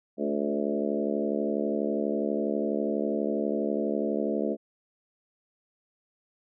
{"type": "harmonic tone with a mistuned harmonic", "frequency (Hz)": 72.2, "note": "D2", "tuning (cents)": -29, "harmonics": [3, 4, 5, 6, 7, 8, 9], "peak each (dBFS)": [-31, -32, -33, -34, -34, -35, -36], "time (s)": [0.17, 4.57], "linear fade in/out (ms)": 50, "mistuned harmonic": 6, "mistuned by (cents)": -17, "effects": []}